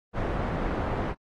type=low-pass noise; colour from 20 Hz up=pink; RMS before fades=-29 dBFS; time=0.13-1.15 s; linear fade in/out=50 ms; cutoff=1200 Hz; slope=12 dB/octave; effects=AAC 32 kbps